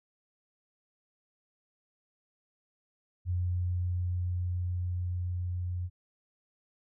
sine tone with level ramp, 89.3 Hz, F2, 39 cents sharp, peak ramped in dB -27 to -31 dBFS, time 3.25-5.9 s, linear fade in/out 50 ms, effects none

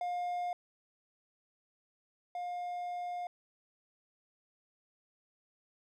triangle tone pair in turn, 710 / 710 Hz, F5 / F5, +28 / +28 cents, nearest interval unison, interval 0 cents, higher neither, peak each -31 / -34 dBFS, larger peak first, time 0.01-0.53 / 2.35-3.27 s, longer second, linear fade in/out 2 ms, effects none

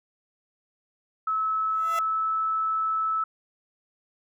sine tone with pitch glide, 1297 to 1306.8 Hz, E6 to E6, -28 to -15 cents, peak -23 dBFS, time 1.27-3.24 s, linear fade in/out 5 ms, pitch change +13 cents, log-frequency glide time 1.38-2.34 s
15% pulse tone with exponential growth, 675 Hz, E5, 41 cents sharp, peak -22 dBFS, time 1.69-1.99 s, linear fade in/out 2 ms, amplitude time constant 65 ms
effects none

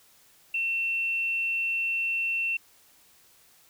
sine tone, 2700 Hz, E7, 41 cents sharp, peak -25 dBFS, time 0.54-2.57 s, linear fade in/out 5 ms, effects white hiss -59 dBFS RMS until 3.69 s

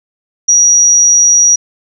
sine tone, 5770 Hz, F#8, 44 cents flat, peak -4 dBFS, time 0.48-1.56 s, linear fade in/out 10 ms, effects none

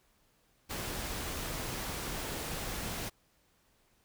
pink noise, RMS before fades -38 dBFS, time 0.69-3.1 s, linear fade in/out 20 ms, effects pink hiss -70 dBFS RMS until 4.04 s

